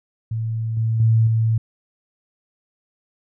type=tone with level steps; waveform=sine; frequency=112.4 Hz; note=A2; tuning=37 cents sharp; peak=-21 / -17 / -12 / -15 dBFS; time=0.31-1.58 s; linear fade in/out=5 ms; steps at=0.77 / 1 / 1.27 s; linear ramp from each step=2 ms; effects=none